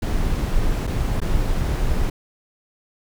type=noise with dropouts; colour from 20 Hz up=brown; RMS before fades=-20 dBFS; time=0.02-2.1 s; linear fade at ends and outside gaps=5 ms; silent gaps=0.87-0.874 / 1.203-1.216 s; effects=none